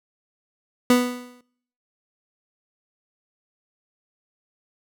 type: tone with exponential decay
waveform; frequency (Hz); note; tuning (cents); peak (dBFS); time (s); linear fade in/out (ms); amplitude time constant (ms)
30% pulse; 247; B3; 0; -9; 0.9-1.41; 2; 110
effects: noise-tail reverb RT60 0.7 s tail -23 dB re dry